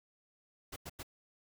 pink noise bursts, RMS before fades -44 dBFS, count 3, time 0.72-1.031 s, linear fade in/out 10 ms, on 43 ms, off 91 ms, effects none

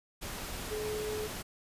sine tone in noise, 426.6 Hz, G#4, 46 cents sharp, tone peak -34 dBFS, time 0.7-1.28 s, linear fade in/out 20 ms, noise pink, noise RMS -40 dBFS, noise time 0.21-1.43 s, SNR +3 dB, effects resampled to 32000 Hz

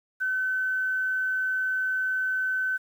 sine tone with quantisation, 1521 Hz, F#6, 47 cents sharp, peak -24 dBFS, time 0.2-2.78 s, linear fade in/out 20 ms, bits 9, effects none

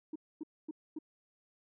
sine tone bursts, 311.1 Hz, D#4, in tune, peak -36 dBFS, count 4, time 0.13-0.988 s, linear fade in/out 5 ms, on 27 ms, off 250 ms, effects tanh soft clip ceiling -35 dBFS

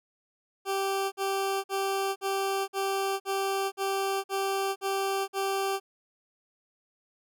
20% pulse tone bursts, 390 Hz, G4, 9 cents flat, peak -22 dBFS, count 10, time 0.65-5.8 s, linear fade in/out 50 ms, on 470 ms, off 50 ms, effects none

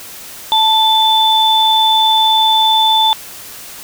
sine tone pair together, 880 / 3517 Hz, A5 / A7, 0 / -1 cents, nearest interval 2 octaves, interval 2399 cents, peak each -11 dBFS, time 0.52-3.13 s, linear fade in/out 0 ms, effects white hiss -32 dBFS RMS until 3.83 s

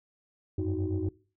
sine tone cluster, 90.6 / 98.8 / 314 / 371.7 Hz, F#2 / G2 / D#4 / F#4, -36 / +14 / +16 / +8 cents, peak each -31 / -33 / -32 / -33 dBFS, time 0.58-1.09 s, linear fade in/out 5 ms, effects noise-tail reverb RT60 0.4 s tail -22 dB re dry + tanh soft clip ceiling -21 dBFS

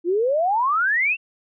sine exponential sweep, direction up, 329.6 to 2768 Hz, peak -17 dBFS, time 0.04-1.17 s, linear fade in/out 50 ms, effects none

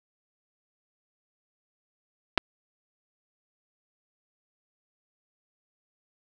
clicks, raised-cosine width 0.3 ms, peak -6 dBFS, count 2, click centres 2.376 / 2.379 s, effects none

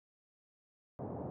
pink band-pass noise, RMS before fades -42 dBFS, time 0.99-1.3 s, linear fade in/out 0 ms, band 100 to 800 Hz, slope 24 dB/octave, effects none

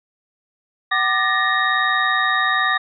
sine tone cluster, 757 / 1191 / 1748 / 1869 / 3742 Hz, F#5 / D6 / A6 / A#6 / A#7, +39 / +24 / -12 / +4 / +6 cents, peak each -26 / -20 / -24 / -20 / -25 dBFS, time 0.91-2.78 s, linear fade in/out 10 ms, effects none

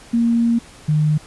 sine tone pair in turn, 233.1 / 152.31 Hz, A#3 / D#3, 0 / -37 cents, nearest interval perfect fifth, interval 737 cents, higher first, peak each -13 dBFS, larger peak neither, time 0.13-0.59 / 0.88-1.18 s, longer first, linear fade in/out 10 ms, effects pink hiss -43 dBFS RMS until 1.26 s + resampled to 24000 Hz

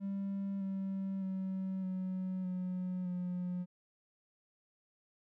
triangle tone with pitch steps, 196.8 / 193.2 / 189.66 / 186.18 / 182.77 / 179.43 Hz, G3 / G3 / F#3 / F#3 / F#3 / F3, +7 / -25 / +43 / +11 / -21 / +47 cents, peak -32 dBFS, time 0-3.66 s, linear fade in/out 50 ms, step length 610 ms, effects tanh soft clip ceiling -29 dBFS

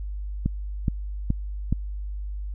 click train, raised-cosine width 5 ms, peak -10 dBFS, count 4, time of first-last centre 0.46-1.726 s, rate 2.37 Hz, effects added 50 Hz sine -29 dBFS peak until 2.54 s

